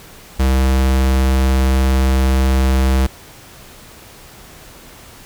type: tone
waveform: square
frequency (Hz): 65.7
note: C2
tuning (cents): +8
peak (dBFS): -12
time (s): 0.39-3.07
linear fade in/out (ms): 10
effects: pink hiss -40 dBFS RMS until 5.25 s